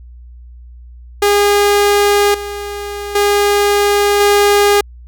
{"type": "tone with level steps", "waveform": "sawtooth", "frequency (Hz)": 408.2, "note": "G#4", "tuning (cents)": -30, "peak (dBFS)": [-5, -18, -6, -4], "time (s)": [1.22, 4.81], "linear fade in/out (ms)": 5, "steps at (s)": [2.34, 3.15, 4.2], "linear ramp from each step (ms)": 5, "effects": ["added 60 Hz sine -33 dBFS peak until 5.07 s"]}